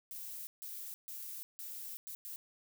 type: noise bursts at uneven times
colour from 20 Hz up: violet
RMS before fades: -45 dBFS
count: 6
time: 0.11-0.47 / 0.62-0.94 / 1.08-1.43 / 1.59-1.97 / 2.07-2.15 / 2.25-2.36 s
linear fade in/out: 0 ms
effects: none